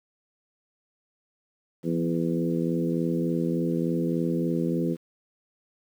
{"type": "harmonic tone with a mistuned harmonic", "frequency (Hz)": 83.4, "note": "E2", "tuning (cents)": 21, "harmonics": [2, 3, 4, 5, 6], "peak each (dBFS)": [-27, -29, -29, -34, -34], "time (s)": [1.83, 4.97], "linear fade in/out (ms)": 50, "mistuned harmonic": 2, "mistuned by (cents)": 26, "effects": ["9-bit"]}